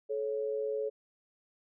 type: tone pair together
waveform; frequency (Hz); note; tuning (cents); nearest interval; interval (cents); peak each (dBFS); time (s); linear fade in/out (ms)
sine; 432.7 / 552.4; A4 / C#5; -29 / -6; major third; 423; -32 / -36; 0.09-0.9; 20
effects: none